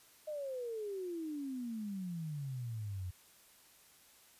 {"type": "exponential sweep", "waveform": "sine", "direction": "down", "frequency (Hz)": [622.3, 87.6], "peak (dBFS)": -38, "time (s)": [0.27, 3.11], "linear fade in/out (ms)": 10, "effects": ["white hiss -63 dBFS RMS until 4.39 s", "resampled to 32000 Hz"]}